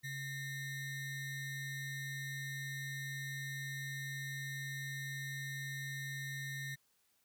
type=ring-modulated tone; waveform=square; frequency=980 Hz; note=B5; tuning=14 cents flat; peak=-38 dBFS; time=0.03-6.76 s; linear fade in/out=20 ms; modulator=842 Hz; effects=white hiss -75 dBFS RMS until 7.24 s